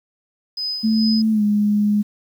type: tone with tremolo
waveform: sine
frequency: 5020 Hz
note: D#8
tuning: 15 cents sharp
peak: -21 dBFS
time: 0.57-1.22 s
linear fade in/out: 5 ms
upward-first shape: sine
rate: 2.4 Hz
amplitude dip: 65%
type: tone with pitch glide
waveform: sine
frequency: 220 to 207.8 Hz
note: A3 to G#3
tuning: 0 to +1 cents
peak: -14 dBFS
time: 0.83-2.03 s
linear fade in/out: 20 ms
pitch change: -99 cents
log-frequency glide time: 1.31-1.43 s
effects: 8-bit